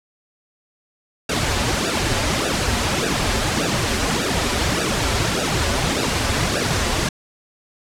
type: noise with flanger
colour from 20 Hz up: pink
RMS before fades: -20 dBFS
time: 1.29-7.09 s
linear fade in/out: 5 ms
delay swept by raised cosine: 0.93 to 6.53 ms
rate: 1.7 Hz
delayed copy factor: -0.95
effects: low-pass 8000 Hz 12 dB/octave